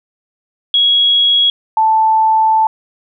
sine tone pair in turn, 3322 / 879.9 Hz, G#7 / A5, 0 / 0 cents, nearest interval octave + major seventh, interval 2300 cents, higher first, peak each -8 dBFS, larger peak neither, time 0.74-1.5 / 1.77-2.67 s, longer second, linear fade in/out 2 ms, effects none

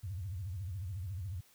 sine tone with vibrato, 93.5 Hz, F#2, 19 cents sharp, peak -37 dBFS, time 0.03-1.41 s, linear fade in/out 10 ms, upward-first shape sine, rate 14 Hz, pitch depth 230 cents each way, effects white hiss -65 dBFS RMS until 1.54 s

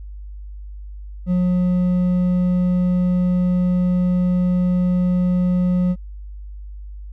triangle tone with hard clipping, 180 Hz, F#3, 47 cents flat, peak -16 dBFS, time 1.26-5.96 s, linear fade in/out 50 ms, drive 7 dB, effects added 50 Hz sine -31 dBFS peak until 7.12 s

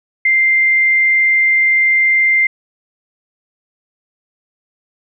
sine tone, 2093 Hz, C7, in tune, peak -9 dBFS, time 0.25-2.47 s, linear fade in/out 5 ms, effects none

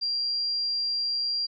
sine tone, 4757 Hz, D8, 21 cents sharp, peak -25 dBFS, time 0.01-1.47 s, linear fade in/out 20 ms, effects none

